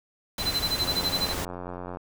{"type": "tone with tremolo", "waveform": "triangle", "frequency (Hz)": 4048, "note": "B7", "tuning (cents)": 42, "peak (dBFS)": -21, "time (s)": [0.38, 1.34], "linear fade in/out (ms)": 50, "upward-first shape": "sine", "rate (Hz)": 12, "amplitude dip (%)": 100}
{"type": "noise", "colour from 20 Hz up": "pink", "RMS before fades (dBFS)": -32, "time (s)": [0.38, 1.45], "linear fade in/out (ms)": 2}
{"type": "click train", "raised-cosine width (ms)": 1, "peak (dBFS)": -22, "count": 104, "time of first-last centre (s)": [0.82, 1.971], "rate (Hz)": 89.5}
{"effects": []}